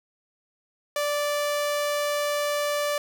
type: tone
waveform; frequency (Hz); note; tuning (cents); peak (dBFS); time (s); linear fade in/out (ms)
sawtooth; 585; D5; -7; -20; 0.96-2.98; 2
effects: none